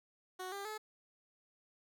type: tone with pitch steps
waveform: 15% pulse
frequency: 370 / 398.9 / 430 Hz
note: F#4 / G4 / A4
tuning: 0 / +30 / -40 cents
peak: -35 dBFS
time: 0.39-0.78 s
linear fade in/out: 10 ms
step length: 130 ms
effects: none